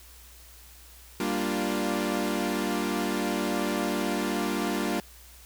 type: chord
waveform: sawtooth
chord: G minor seventh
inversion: none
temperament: equal with one note detuned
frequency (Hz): 196 / 234 / 293.7 / 349.2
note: G3 / Bb3 / D4 / F4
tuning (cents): 0 / +7 / 0 / 0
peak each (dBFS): -28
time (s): 1.2-5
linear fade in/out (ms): 2
effects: added 60 Hz sine -51 dBFS peak until 5.45 s + white hiss -52 dBFS RMS until 5.45 s